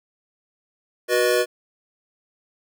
square tone cluster, 369.3 / 485.9 / 616 / 1736 Hz, F#4 / B4 / D#5 / A6, -3 / -28 / -17 / -24 cents, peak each -23 / -21 / -24 / -30 dBFS, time 1.08-1.46 s, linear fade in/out 50 ms, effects none

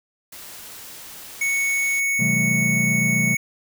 white noise, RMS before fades -39 dBFS, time 0.32-2 s, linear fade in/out 5 ms
square tone, 2217 Hz, C#7, in tune, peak -20 dBFS, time 1.41-3.37 s, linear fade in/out 5 ms
triangle chord, A minor seventh, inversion first, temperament equal with one note detuned, 130.81 / 164.81 / 192.41 / 220 Hz, C3 / E3 / G3 / A3, 0 / 0 / -32 / 0 cents, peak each -24 dBFS, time 2.19-3.35 s, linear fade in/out 10 ms
effects none

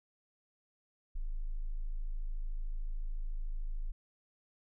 sine tone, 26.82 Hz, A0, 43 cents flat, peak -33 dBFS, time 1.15-3.92 s, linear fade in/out 10 ms, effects none

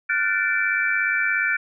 sine tone cluster, 1409 / 1506 / 1769 / 2323 Hz, F6 / F#6 / A6 / D7, +15 / +30 / +9 / -20 cents, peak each -26 / -24 / -25 / -24 dBFS, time 0.09-1.57 s, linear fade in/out 10 ms, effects none

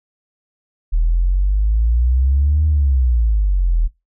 sine exponential two-way sweep, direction up then down, 38.89 to 77.78 to 38.89 Hz, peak -11 dBFS, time 0.92-3.88 s, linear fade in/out 20 ms, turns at 2.66 s, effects noise-tail reverb RT60 0.2 s tail -20 dB re dry + tanh soft clip ceiling -7 dBFS

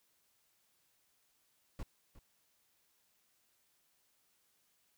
brown noise with echo, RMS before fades -41 dBFS, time 1.79-1.83 s, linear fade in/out 2 ms, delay 360 ms, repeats 1, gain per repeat -15 dB, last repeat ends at 2.19 s, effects white hiss -75 dBFS RMS until 4.97 s

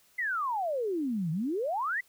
sine exponential two-way sweep, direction down then up, 2067 to 152.1 to 2067 Hz, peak -28 dBFS, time 0.18-2.01 s, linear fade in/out 10 ms, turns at 1.31 s, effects white hiss -64 dBFS RMS until 2.08 s

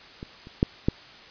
clicks, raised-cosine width 3 ms, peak -23 / -30 / -6 / -7 dBFS, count 4, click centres 0.229 / 0.471 / 0.629 / 0.885 s, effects white hiss -47 dBFS RMS until 1.3 s + resampled to 11025 Hz

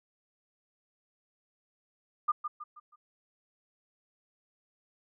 sine tone with echo, 1210 Hz, D#6, 49 cents flat, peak -23 dBFS, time 2.28-2.32 s, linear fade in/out 10 ms, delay 160 ms, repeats 4, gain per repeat -8 dB, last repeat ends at 2.96 s, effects none

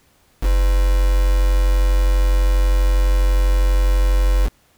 sine tone with quantisation, 46.13 Hz, F#1, 4 cents flat, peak -12 dBFS, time 0.41-4.5 s, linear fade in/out 50 ms, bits 4, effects pink hiss -57 dBFS RMS until 4.77 s

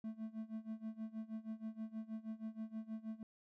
triangle tone with tremolo, 220.6 Hz, A3, 5 cents sharp, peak -38 dBFS, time 0.04-3.23 s, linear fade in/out 2 ms, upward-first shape sine, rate 6.3 Hz, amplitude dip 90%, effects none

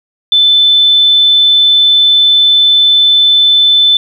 sine tone, 3520 Hz, A7, in tune, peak -4 dBFS, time 0.32-3.97 s, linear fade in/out 2 ms, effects 7-bit

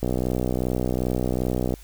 click train, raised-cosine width 2 ms, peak -11 dBFS, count 108, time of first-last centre 0.03-1.739 s, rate 62.6 Hz, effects added 50 Hz sine -43 dBFS peak until 1.83 s + white hiss -51 dBFS RMS until 1.83 s

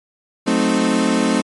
35% pulse chord, F# diminished seventh, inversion none, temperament equal, 185 / 220 / 261.6 / 311.1 Hz, F#3 / A3 / C4 / Eb4, 0 / 0 / 0 / 0 cents, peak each -22 / -17 / -17 / -20 dBFS, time 0.46-1.42 s, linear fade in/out 20 ms, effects MP3 48 kbps

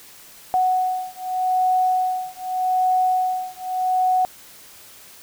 sine beating tone pair, 740 / 740.83 Hz, F#5 / F#5, 0 / +2 cents, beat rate 0.83 Hz, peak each -21 dBFS, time 0.54-4.25 s, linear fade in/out 0 ms, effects white hiss -45 dBFS RMS until 5.22 s

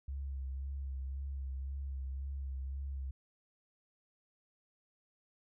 sine tone with vibrato, 67.6 Hz, C#2, 43 cents flat, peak -37 dBFS, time 0.08-3.11 s, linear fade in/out 5 ms, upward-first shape sine, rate 1.9 Hz, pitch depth 36 cents each way, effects none

